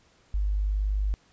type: tone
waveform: sine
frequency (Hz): 50.5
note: G#1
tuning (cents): -48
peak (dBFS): -23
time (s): 0.34-1.14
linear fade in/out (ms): 0
effects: pink hiss -62 dBFS RMS until 1.32 s + resampled to 16000 Hz